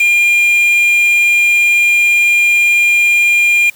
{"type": "tone with quantisation", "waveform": "triangle", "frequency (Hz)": 2406, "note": "D7", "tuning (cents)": 41, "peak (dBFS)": -6, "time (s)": [0, 3.7], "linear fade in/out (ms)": 5, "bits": 4, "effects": ["white hiss -43 dBFS RMS until 3.75 s"]}